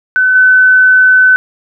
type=tone with level steps; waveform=sine; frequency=1512 Hz; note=F#6; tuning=37 cents sharp; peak=-6 / -3 dBFS; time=0.16-1.36 s; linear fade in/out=0 ms; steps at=0.35 s; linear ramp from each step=5 ms; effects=none